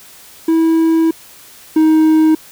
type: tone pair in turn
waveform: triangle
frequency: 325.4 / 314.7 Hz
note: E4 / D#4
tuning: -22 / +20 cents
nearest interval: minor second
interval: 58 cents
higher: first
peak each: -7 / -5 dBFS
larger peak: second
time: 0.48-1.11 / 1.76-2.35 s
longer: first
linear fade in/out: 5 ms
effects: white hiss -40 dBFS RMS until 2.51 s